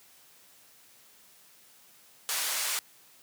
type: band-pass noise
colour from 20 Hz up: white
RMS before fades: -31 dBFS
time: 2.29-2.79 s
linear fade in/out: 0 ms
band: 760 to 11000 Hz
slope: 12 dB/octave
effects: white hiss -58 dBFS RMS until 3.22 s + high-pass 100 Hz 12 dB/octave